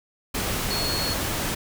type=tone in noise; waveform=sine; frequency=4336 Hz; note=C#8; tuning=39 cents flat; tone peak=-27 dBFS; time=0.7-1.14 s; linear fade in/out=10 ms; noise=pink; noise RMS=-27 dBFS; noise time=0.34-1.55 s; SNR=-3 dB; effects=none